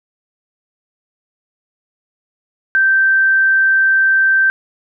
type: tone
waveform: sine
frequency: 1560 Hz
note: G6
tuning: 9 cents flat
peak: -9 dBFS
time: 2.75-4.5 s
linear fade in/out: 0 ms
effects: none